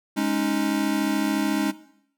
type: chord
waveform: square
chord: Ab suspended fourth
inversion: none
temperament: equal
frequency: 207.7 / 277.2 / 311.1 Hz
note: Ab3 / Db4 / Eb4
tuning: 0 / 0 / 0 cents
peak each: -27 dBFS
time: 0.16-1.72 s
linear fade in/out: 20 ms
effects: noise-tail reverb RT60 0.7 s tail -17 dB re dry